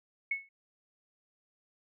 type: tone with exponential decay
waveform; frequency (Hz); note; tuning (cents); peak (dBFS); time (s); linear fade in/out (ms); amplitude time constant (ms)
sine; 2200; C#7; -14; -26; 0.31-0.49; 5; 39
effects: none